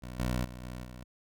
15% pulse tone with level steps, 61.74 Hz, B1, in tune, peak -34 / -23 / -36 / -33 / -38 dBFS, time 0.02-1.04 s, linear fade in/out 10 ms, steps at 0.19 / 0.44 / 0.63 / 0.84 s, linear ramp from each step 10 ms, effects none

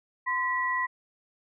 sine tone pair together, 1026 / 1941 Hz, C6 / B6, -34 / -31 cents, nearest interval major seventh, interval 1103 cents, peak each -28 dBFS, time 0.26-0.87 s, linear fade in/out 20 ms, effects none

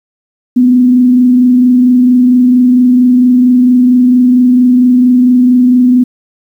sine tone with frequency modulation, 249.4 Hz, B3, 17 cents sharp, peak -3 dBFS, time 0.56-6.04 s, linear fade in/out 10 ms, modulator 24.4 Hz, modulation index 0.25, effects 7-bit

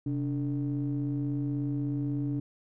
triangle ring-modulated tone, 79.4 Hz, D#2, 36 cents sharp, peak -23 dBFS, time 0.06-2.4 s, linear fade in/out 5 ms, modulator 210 Hz, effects none

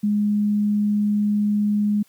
sine tone, 207.7 Hz, G#3, in tune, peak -17 dBFS, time 0.03-2.03 s, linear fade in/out 10 ms, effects white hiss -58 dBFS RMS until 2.08 s

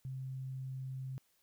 sine tone, 131.6 Hz, C3, 10 cents sharp, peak -39 dBFS, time 0.05-1.18 s, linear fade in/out 0 ms, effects white hiss -74 dBFS RMS until 1.42 s

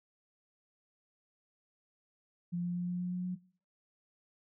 sine tone with pitch steps, 174.61 / 175.72 / 176.84 / 177.97 / 179.1 / 180.25 / 181.4 Hz, F3 / F3 / F3 / F3 / F3 / F#3 / F#3, 0 / +11 / +22 / +33 / +44 / -45 / -34 cents, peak -32 dBFS, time 2.52-3.36 s, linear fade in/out 20 ms, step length 120 ms, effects noise-tail reverb RT60 0.5 s tail -21 dB re dry

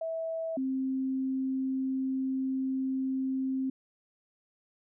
sine tone pair in turn, 652 / 263.9 Hz, E5 / C4, -19 / +15 cents, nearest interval octave + major third, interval 1566 cents, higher first, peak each -31 / -28 dBFS, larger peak second, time 0.01-0.57 / 0.57-3.7 s, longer second, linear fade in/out 5 ms, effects none

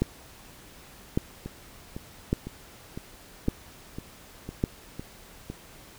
two click trains, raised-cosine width 3 ms, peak -22 / -10 dBFS, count 9 / 5, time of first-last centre 1.46-5.5 / 0.02-4.639 s, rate 1.98 / 0.866 Hz, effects pink hiss -50 dBFS RMS until 5.98 s

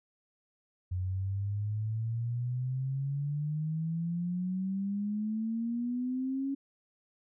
sine exponential sweep, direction up, 90.1 to 277.2 Hz, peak -30 dBFS, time 0.91-6.55 s, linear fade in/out 10 ms, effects none

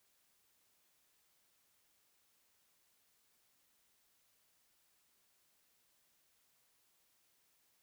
silence, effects white hiss -75 dBFS RMS until 7.82 s

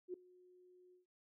sine tone with ADSR envelope, 362.3 Hz, F#4, 36 cents flat, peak -38 dBFS, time 0.08-1.06 s, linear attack 58 ms, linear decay 5 ms, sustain -24 dB, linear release 130 ms, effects noise-tail reverb RT60 0.2 s tail -18 dB re dry

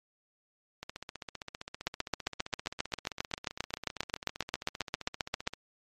two click trains, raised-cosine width 0.2 ms, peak -12 / -22 dBFS, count 28 / 73, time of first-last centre 1.87-5.475 / 0.83-5.536 s, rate 7.49 / 15.3 Hz, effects MP3 64 kbps

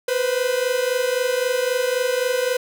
45% pulse tone pair together, 490.8 / 514.6 Hz, B4 / C5, -11 / -29 cents, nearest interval minor second, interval 82 cents, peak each -22 dBFS, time 0.08-2.57 s, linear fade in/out 5 ms, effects none

